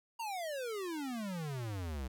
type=exponential sweep; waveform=square; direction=down; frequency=948 to 61.74 Hz; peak=-38 dBFS; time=0.19-2.08 s; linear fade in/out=10 ms; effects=none